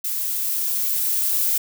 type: noise with level ramp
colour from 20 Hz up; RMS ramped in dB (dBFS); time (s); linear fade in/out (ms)
violet; -25 to -20; 0.04-1.58; 5
effects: none